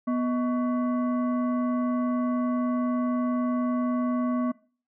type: tone with frequency modulation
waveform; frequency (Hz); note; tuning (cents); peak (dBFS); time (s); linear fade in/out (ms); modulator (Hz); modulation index
sine; 246.4; B3; -4; -23; 0.07-4.52; 10; 876; 0.58
effects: noise-tail reverb RT60 0.4 s tail -20 dB re dry